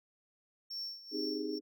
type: tone with tremolo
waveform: triangle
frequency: 5450 Hz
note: F8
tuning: 43 cents flat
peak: -36 dBFS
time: 0.7-1.59 s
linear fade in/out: 10 ms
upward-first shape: sine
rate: 2.3 Hz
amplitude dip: 80%
type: chord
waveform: sine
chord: Ab major seventh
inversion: first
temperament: equal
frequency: 261.6 / 311.1 / 392 / 415.3 Hz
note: C4 / Eb4 / G4 / Ab4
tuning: 0 / 0 / 0 / 0 cents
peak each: -42 / -38 / -44 / -39 dBFS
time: 1.11-1.61 s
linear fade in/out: 50 ms
effects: none